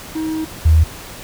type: tone pair in turn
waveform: triangle / sine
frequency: 316.5 / 79.27 Hz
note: D#4 / D#2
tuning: +30 / +33 cents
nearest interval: 2 octaves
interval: 2397 cents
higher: first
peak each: -17 / -7 dBFS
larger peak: second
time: 0.15-0.45 / 0.65-0.84 s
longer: first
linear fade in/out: 10 ms
effects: pink hiss -34 dBFS RMS until 1.23 s

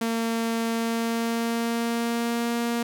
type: tone with pitch glide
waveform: sawtooth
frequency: 228.5 to 235.3 Hz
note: A#3 to A#3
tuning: -34 to +16 cents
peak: -20 dBFS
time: 0.01-2.83 s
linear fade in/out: 5 ms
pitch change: +50 cents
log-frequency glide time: 0.7-2.54 s
effects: none

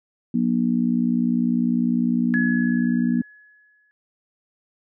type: harmonic tone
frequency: 60 Hz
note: B1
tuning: 49 cents flat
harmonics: 3 / 4 / 5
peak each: -24 / -19 / -28 dBFS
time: 0.34-3.22 s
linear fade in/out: 5 ms
type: tone with exponential decay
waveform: sine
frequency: 1694 Hz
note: G#6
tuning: 34 cents sharp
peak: -21 dBFS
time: 2.34-3.91 s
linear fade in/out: 0 ms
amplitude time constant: 340 ms
effects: none

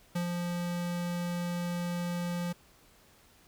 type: tone with ADSR envelope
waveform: square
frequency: 174.61 Hz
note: F3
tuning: in tune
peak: -29 dBFS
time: 0.15-2.53 s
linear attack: 9 ms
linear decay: 100 ms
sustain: -3 dB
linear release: 11 ms
effects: pink hiss -61 dBFS RMS until 3.47 s

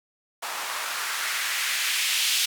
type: noise with band-pass filter sweep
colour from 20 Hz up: blue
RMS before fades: -27 dBFS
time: 0.42-2.46 s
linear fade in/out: 10 ms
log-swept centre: 880 to 3200 Hz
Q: 1.5
effects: none

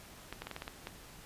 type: clicks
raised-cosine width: 0.3 ms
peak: -24 dBFS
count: 8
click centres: 0.326 / 0.42 / 0.47 / 0.513 / 0.564 / 0.621 / 0.679 / 0.871 s
effects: pink hiss -53 dBFS RMS until 1.25 s + resampled to 32000 Hz

